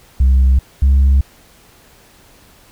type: tone pair in turn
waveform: sine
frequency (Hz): 65.41 / 67.96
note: C2 / C#2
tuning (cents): 0 / -34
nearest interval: minor second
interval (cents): 66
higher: second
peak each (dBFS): -5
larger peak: neither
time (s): 0.2-0.59 / 0.82-1.21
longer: neither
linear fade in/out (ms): 5
effects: tanh soft clip ceiling -6 dBFS + pink hiss -47 dBFS RMS until 2.71 s